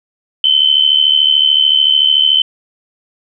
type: tone with amplitude modulation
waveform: sine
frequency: 3066 Hz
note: G7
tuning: 39 cents flat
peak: -4 dBFS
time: 0.44-2.42 s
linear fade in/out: 2 ms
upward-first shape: sine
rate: 73.6 Hz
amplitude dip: 75%
effects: none